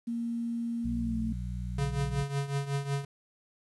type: tone with pitch glide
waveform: sine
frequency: 233.7 to 222.6 Hz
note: A#3 to A3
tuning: +5 to +20 cents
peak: -30 dBFS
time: 0.07-1.33 s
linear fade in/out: 10 ms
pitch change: -85 cents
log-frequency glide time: 0.97-1.21 s
type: harmonic tone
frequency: 60.1 Hz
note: B1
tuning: 46 cents flat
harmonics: 1 / 2 / 3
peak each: -35 / -38 / -40 dBFS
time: 0.84-2.24 s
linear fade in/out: 10 ms
type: tone with tremolo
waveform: square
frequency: 140 Hz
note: C#3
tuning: 18 cents sharp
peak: -27 dBFS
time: 1.78-3.05 s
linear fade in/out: 5 ms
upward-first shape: triangle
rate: 5.4 Hz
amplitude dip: 80%
effects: resampled to 24000 Hz + 10-bit